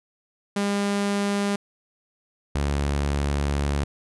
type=tone pair in turn; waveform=sawtooth; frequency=201.7 / 71.31 Hz; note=G3 / C#2; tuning=+50 / +50 cents; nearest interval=octave + tritone; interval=1800 cents; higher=first; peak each=-18 dBFS; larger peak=neither; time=0.56-1.56 / 2.55-3.84 s; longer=second; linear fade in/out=5 ms; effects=resampled to 24000 Hz